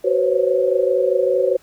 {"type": "tone cluster", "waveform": "sine", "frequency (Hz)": [374.8, 496.3, 524, 549], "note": ["F#4", "B4", "C5", "C#5"], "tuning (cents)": [22, 8, 2, -17], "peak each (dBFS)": -20, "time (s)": [0.04, 1.57], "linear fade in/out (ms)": 10, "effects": ["pink hiss -53 dBFS RMS until 1.62 s"]}